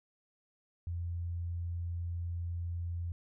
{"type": "tone", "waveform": "sine", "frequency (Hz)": 86, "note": "F2", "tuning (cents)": -26, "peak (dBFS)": -34, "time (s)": [0.87, 3.12], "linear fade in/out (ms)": 0, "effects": []}